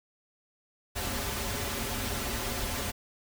pink noise with comb filter, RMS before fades -33 dBFS, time 0.95-2.92 s, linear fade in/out 20 ms, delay 6.3 ms, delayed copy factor -0.75, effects none

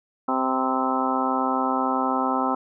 harmonic tone with a mistuned harmonic, 130.81 Hz, C3, in tune, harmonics 2 / 3 / 4 / 5 / 6 / 7 / 8 / 9 / 10, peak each -26 / -34 / -32 / -34 / -27 / -31 / -28 / -37 / -28 dBFS, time 0.28-2.55 s, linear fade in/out 5 ms, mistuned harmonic 8, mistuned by -21 cents, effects none

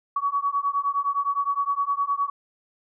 sine beating tone pair, 1124 / 1133.7 Hz, C#6 / C#6, +24 / +39 cents, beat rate 9.7 Hz, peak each -25 / -25 dBFS, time 0.16-2.3 s, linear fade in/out 5 ms, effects none

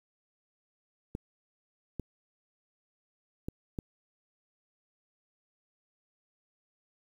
clicks, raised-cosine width 3 ms, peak -22 dBFS, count 4, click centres 1.151 / 1.997 / 3.485 / 3.788 s, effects 9-bit

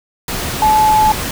sine tone in noise, 861 Hz, A5, 38 cents flat, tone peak -8 dBFS, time 0.62-1.12 s, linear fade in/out 2 ms, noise pink, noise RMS -21 dBFS, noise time 0.28-1.31 s, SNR +10 dB, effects none

